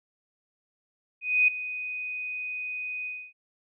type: tone with ADSR envelope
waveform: sine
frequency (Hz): 2494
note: D#7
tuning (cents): +3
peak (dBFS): -16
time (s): 1.21-3.33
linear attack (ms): 270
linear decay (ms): 4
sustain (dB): -15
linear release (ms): 270
effects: none